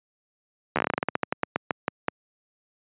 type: slowing click train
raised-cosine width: 0.5 ms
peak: -7 dBFS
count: 20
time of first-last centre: 0.76-2.083 s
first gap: 12 ms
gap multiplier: 1.17
effects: high-pass 150 Hz 12 dB/octave + resampled to 8000 Hz